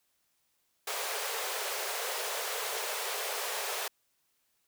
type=high-pass noise; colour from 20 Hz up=pink; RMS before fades=-35 dBFS; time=0.87-3.88 s; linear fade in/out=5 ms; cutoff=400 Hz; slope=96 dB/octave; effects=white hiss -75 dBFS RMS until 4.67 s